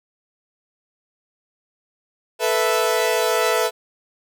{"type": "chord", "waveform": "sawtooth", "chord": "A suspended second", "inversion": "none", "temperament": "equal", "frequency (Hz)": [440, 493.9, 659.3], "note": ["A4", "B4", "E5"], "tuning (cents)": [0, 0, 0], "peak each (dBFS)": -18, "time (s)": [2.39, 3.71], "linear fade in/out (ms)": 50, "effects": []}